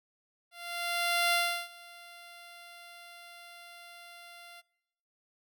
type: tone with ADSR envelope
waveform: 10% pulse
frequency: 693 Hz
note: F5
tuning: 14 cents flat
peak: -16 dBFS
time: 0.51-4.62 s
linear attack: 820 ms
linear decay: 350 ms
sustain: -24 dB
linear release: 28 ms
effects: noise-tail reverb RT60 0.9 s tail -24 dB re dry